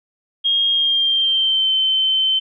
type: tone with pitch glide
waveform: sine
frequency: 3247 to 3083 Hz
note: G#7 to G7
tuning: -40 to -29 cents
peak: -14 dBFS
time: 0.44-2.4 s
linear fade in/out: 20 ms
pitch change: -89 cents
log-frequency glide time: 0.7-1.72 s
effects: none